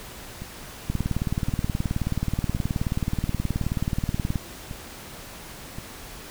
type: two click trains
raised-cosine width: 5 ms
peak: -12 / -21 dBFS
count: 66 / 6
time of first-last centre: 0.9-4.357 / 0.42-5.785 s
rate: 18.8 / 0.932 Hz
effects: pink hiss -41 dBFS RMS until 6.3 s